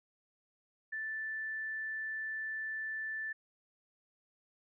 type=tone; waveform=sine; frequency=1760 Hz; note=A6; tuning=in tune; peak=-36 dBFS; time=0.92-3.33 s; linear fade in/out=10 ms; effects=none